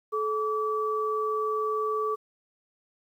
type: tone pair together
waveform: sine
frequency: 431.6 / 1152.2 Hz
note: A4 / D6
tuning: -33 / -33 cents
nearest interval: octave + perfect fourth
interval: 1700 cents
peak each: -28 dBFS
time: 0.12-2.16 s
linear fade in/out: 20 ms
effects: 10-bit